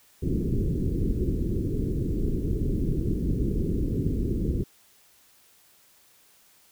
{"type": "low-pass noise", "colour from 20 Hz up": "pink", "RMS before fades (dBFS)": -26, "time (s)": [0.22, 4.64], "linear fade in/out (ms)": 10, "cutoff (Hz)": 410, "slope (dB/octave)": 48, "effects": ["white hiss -59 dBFS RMS until 6.71 s"]}